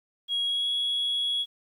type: tone with pitch glide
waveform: sine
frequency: 3300 to 3344 Hz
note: G#7 to G#7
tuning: -12 to +11 cents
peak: -23 dBFS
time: 0.28-1.46 s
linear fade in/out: 50 ms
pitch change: +23 cents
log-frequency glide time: 0.45-0.69 s
effects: tanh soft clip ceiling -22 dBFS + 10-bit